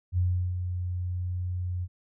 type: tone with ADSR envelope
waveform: sine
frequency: 89.9 Hz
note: F#2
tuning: 49 cents flat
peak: -21 dBFS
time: 0.12-1.88 s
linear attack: 57 ms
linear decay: 360 ms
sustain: -7 dB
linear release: 48 ms
effects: none